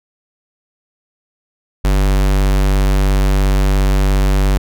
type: tone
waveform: square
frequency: 48.53 Hz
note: G1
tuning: 17 cents flat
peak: -11 dBFS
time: 1.84-4.58 s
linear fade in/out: 10 ms
effects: none